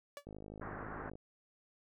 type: tone with exponential decay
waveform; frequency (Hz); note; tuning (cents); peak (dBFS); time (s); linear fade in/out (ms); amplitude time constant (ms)
sawtooth; 574; D5; -40; -37; 0.17-0.25; 1; 16
type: click train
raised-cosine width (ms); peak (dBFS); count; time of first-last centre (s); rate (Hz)
2; -35; 47; 0.27-1.155; 52
type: low-pass noise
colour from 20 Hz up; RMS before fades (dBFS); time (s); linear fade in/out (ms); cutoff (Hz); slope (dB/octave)
white; -46; 0.61-1.1; 10; 1700; 48
effects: none